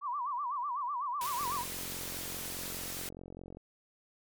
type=tone with vibrato; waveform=sine; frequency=1064 Hz; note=C6; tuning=29 cents sharp; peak=-32 dBFS; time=0.01-1.65 s; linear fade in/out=50 ms; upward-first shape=sine; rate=8 Hz; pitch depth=190 cents each way
type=noise; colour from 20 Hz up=white; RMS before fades=-40 dBFS; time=1.21-3.09 s; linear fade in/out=2 ms
type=click train; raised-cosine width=2 ms; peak=-33 dBFS; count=98; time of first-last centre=1.41-3.57 s; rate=44.9 Hz
effects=MP3 96 kbps